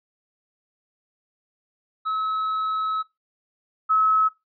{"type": "tone pair in turn", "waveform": ["triangle", "sine"], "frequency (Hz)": [1290, 1290], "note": ["E6", "E6"], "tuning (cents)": [-38, -38], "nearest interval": "unison", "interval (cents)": 0, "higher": "neither", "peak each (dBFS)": [-21, -16], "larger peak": "second", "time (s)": [[2.05, 3.03], [3.89, 4.29]], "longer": "first", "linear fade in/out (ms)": 20, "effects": ["noise-tail reverb RT60 0.2 s tail -18 dB re dry", "resampled to 11025 Hz"]}